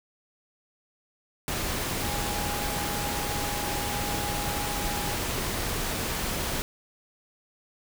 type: tone in noise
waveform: sine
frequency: 823 Hz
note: G#5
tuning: 16 cents flat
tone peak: -35 dBFS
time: 2.02-5.13 s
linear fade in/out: 0 ms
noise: pink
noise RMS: -30 dBFS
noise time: 1.48-6.62 s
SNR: -8 dB
effects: none